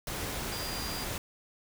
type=tone in noise; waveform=sine; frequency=4800 Hz; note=D8; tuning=37 cents sharp; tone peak=-40 dBFS; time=0.52-1.04 s; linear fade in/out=2 ms; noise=pink; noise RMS=-36 dBFS; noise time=0.07-1.18 s; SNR=-7 dB; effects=none

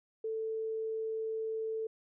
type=tone; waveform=sine; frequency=442.8 Hz; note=A4; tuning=11 cents sharp; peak=-33 dBFS; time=0.24-1.87 s; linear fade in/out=5 ms; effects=none

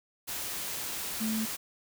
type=tone in noise; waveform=sine; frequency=220 Hz; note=A3; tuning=in tune; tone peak=-29 dBFS; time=1.2-1.46 s; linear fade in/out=20 ms; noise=white; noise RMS=-36 dBFS; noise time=0.27-1.57 s; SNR=+4 dB; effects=none

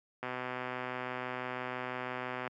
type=click train; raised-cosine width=0.5 ms; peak=-22 dBFS; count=284; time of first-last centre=0.23-2.476 s; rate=126 Hz; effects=high-pass 150 Hz 12 dB/octave

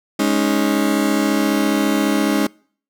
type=chord; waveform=35% pulse; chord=Ab suspended fourth; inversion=none; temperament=just; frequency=207.7 / 276.9 / 311.5 Hz; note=Ab3 / Db4 / Eb4; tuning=0 / -2 / +2 cents; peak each=-18 dBFS; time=0.19-2.47 s; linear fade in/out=5 ms; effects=noise-tail reverb RT60 0.5 s tail -26 dB re dry

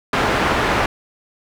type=low-pass noise; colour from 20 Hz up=white; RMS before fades=-18 dBFS; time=0.13-0.86 s; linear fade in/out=2 ms; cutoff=1500 Hz; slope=12 dB/octave; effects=none

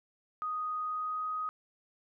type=tone with pitch glide; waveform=sine; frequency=1244.5 to 1253.2 Hz; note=D#6 to D#6; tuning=0 to +12 cents; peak=-32 dBFS; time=0.42-1.49 s; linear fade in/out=0 ms; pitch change=+12 cents; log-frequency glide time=0.81-1.27 s; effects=none

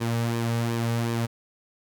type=tone with flanger; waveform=sawtooth; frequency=116.54 Hz; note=A#2; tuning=in tune; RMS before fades=-26 dBFS; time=0-1.27 s; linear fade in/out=20 ms; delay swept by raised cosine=1.4 to 3 ms; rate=2.7 Hz; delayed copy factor=-0.5; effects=none

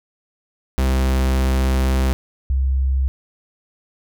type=tone pair in turn; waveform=45% pulse / sine; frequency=65.4 / 66.31 Hz; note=C2 / C2; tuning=0 / +24 cents; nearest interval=unison; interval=24 cents; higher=second; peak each=-15 dBFS; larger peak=neither; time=0.78-2.13 / 2.5-3.08 s; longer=first; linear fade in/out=0 ms; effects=none

